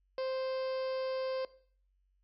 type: harmonic tone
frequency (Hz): 523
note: C5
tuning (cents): -1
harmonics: 1 / 2 / 3 / 4 / 5 / 6 / 7 / 8 / 9 / 10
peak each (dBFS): -33 / -45 / -52 / -54 / -54 / -56 / -61 / -57 / -52 / -58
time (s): 0.18-1.45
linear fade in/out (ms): 2
effects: noise-tail reverb RT60 0.5 s tail -18 dB re dry + added 47 Hz sine -70 dBFS peak until 2.23 s